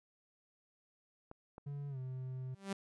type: clicks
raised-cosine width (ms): 1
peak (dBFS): -35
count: 2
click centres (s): 1.314 / 1.581
type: tone with pitch glide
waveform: triangle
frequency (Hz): 142.6 to 129.26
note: C#3 to C3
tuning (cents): +49 to -21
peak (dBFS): -38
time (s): 1.66-2.55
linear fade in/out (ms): 10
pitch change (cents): -170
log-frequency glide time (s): 1.89-1.98
type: tone with exponential growth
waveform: sawtooth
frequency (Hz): 196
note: G3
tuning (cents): 0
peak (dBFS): -31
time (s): 2.53-2.73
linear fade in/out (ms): 5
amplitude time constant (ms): 43
effects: resampled to 24000 Hz